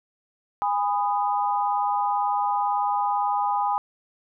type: tone cluster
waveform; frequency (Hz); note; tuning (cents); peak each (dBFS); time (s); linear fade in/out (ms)
sine; 819 / 999 / 1239; G#5 / B5 / D#6; -24 / +20 / -8; -23 / -26 / -30; 0.62-3.78; 0
effects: none